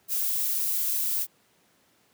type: noise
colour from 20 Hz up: violet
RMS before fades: -27 dBFS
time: 0.08-1.27 s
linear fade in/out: 50 ms
effects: pink hiss -64 dBFS RMS until 2.13 s + high-pass 150 Hz 12 dB/octave